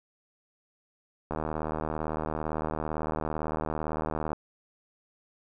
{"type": "click train", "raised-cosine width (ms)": 1, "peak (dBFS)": -17, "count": 236, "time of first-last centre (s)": [1.31, 4.331], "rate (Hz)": 77.8, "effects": []}